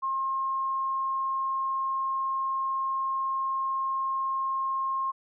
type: tone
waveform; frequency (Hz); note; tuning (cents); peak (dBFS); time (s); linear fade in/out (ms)
sine; 1069; C6; +37; -26; 0.02-5.12; 20
effects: none